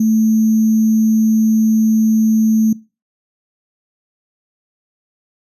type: tone with sample-and-hold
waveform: sine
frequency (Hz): 220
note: A3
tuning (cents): 0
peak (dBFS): -10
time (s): 0-2.73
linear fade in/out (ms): 5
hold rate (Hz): 6300
effects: noise-tail reverb RT60 0.3 s tail -21 dB re dry + resampled to 32000 Hz